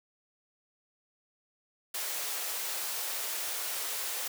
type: high-pass noise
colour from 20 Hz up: white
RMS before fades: -35 dBFS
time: 1.94-4.28 s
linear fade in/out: 5 ms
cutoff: 400 Hz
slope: 24 dB/octave
effects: none